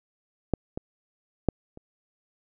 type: clicks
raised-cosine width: 2 ms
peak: -9 / -18 / -7 / -30 dBFS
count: 4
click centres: 0.537 / 0.775 / 1.487 / 1.774 s
effects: none